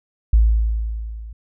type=tone with level ramp; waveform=sine; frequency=55 Hz; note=A1; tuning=in tune; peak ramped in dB=-8 to -32 dBFS; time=0.33-1.33 s; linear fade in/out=5 ms; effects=none